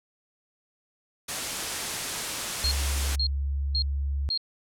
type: noise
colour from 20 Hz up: white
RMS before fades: -30 dBFS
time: 1.28-3.16 s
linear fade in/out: 10 ms
type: tone bursts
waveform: sine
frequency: 4237 Hz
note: C8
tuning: 21 cents sharp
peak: -24 dBFS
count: 4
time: 2.64-4.376 s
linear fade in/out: 2 ms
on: 74 ms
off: 480 ms
type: tone with pitch glide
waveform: sine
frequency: 69.3 to 69.82 Hz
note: C#2 to C#2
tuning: 0 to +13 cents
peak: -25 dBFS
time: 2.64-4.29 s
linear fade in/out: 0 ms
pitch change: +13 cents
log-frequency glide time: 3.21-3.61 s
effects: low-pass 10000 Hz 12 dB/octave